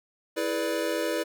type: chord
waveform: square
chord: E dominant seventh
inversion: none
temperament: equal with one note detuned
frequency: 329.6 / 424.8 / 493.9 / 587.3 Hz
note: E4 / G#4 / B4 / D5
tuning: 0 / +39 / 0 / 0 cents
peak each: -32 / -35 / -32 / -32 dBFS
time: 0.36-1.24 s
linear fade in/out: 20 ms
effects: none